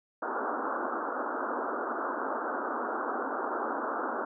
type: band-pass noise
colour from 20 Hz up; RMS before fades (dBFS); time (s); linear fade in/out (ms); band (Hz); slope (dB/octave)
white; -33; 0.22-4.25; 5; 230 to 1500; 96
effects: none